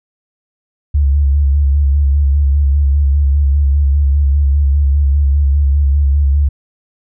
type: tone with vibrato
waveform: sine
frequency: 70.6 Hz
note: C#2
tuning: 32 cents sharp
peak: -8 dBFS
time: 0.94-6.49 s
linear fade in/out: 10 ms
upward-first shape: square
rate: 5 Hz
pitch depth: 45 cents each way
effects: none